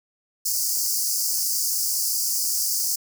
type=high-pass noise; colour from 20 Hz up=pink; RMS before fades=-24 dBFS; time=0.45-2.96 s; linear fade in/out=10 ms; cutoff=4700 Hz; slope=96 dB/octave; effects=none